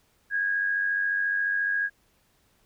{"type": "tone with amplitude modulation", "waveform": "sine", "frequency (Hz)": 1641, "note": "G#6", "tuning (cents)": -21, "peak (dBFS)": -21, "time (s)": [0.3, 1.9], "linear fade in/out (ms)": 50, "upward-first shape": "sine", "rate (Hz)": 94.3, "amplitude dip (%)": 50, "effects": ["pink hiss -66 dBFS RMS until 2.65 s"]}